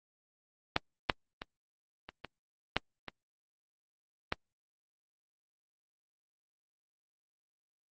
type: clicks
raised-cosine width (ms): 0.3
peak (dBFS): -9 / -7 / -22 / -27 / -24 / -10 / -23 / -13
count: 8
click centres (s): 0.764 / 1.098 / 1.419 / 2.09 / 2.247 / 2.766 / 3.083 / 4.324
effects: Opus 24 kbps